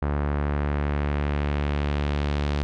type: tone with low-pass filter sweep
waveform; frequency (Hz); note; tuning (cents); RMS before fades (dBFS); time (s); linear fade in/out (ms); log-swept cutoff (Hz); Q
sawtooth; 72.6; D2; -19; -25; 0.02-2.63; 0; 1400 to 4200; 1.2
effects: none